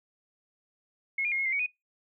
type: tone with pitch steps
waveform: sine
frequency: 2171 / 2413 / 2140 / 2167 / 2088 / 2248 / 2481 Hz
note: C#7 / D7 / C7 / C#7 / C7 / C#7 / D#7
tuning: -37 / +46 / +38 / -40 / -4 / +24 / -6 cents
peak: -26 dBFS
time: 1.18-1.663 s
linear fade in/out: 5 ms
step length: 69 ms
effects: noise-tail reverb RT60 0.2 s tail -24 dB re dry